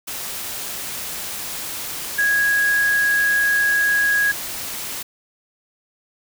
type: tone in noise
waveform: sine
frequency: 1655 Hz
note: G#6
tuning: 6 cents flat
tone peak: -15 dBFS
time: 2.18-4.32 s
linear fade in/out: 10 ms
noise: white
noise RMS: -29 dBFS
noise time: 0.07-5.03 s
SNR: +11 dB
effects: none